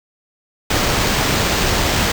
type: noise with sample-and-hold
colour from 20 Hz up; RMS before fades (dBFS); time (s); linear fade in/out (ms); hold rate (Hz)
pink; -17; 0.7-2.12; 5; 11025
effects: none